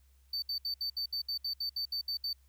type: tone bursts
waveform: triangle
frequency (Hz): 4562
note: C#8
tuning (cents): +49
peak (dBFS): -31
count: 13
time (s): 0.33-2.331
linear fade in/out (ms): 5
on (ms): 93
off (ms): 66
effects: added 66 Hz sine -61 dBFS peak until 2.48 s + white hiss -73 dBFS RMS until 2.48 s